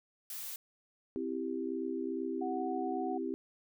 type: noise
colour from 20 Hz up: blue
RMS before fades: -42 dBFS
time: 0.3-0.56 s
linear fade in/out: 2 ms
type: chord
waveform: sine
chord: C major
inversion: none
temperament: equal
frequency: 261.6 / 329.6 / 392 Hz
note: C4 / E4 / G4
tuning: 0 / 0 / 0 cents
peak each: -38 dBFS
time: 1.16-3.34 s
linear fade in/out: 0 ms
type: tone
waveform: sine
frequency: 740 Hz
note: F#5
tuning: in tune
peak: -37 dBFS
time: 2.41-3.18 s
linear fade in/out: 10 ms
effects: none